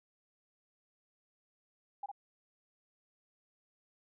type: tone with echo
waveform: sine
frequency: 807 Hz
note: G#5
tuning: 50 cents flat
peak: -37 dBFS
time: 2.03-2.06 s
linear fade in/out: 5 ms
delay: 56 ms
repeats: 1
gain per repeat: -3 dB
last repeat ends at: 2.116 s
effects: none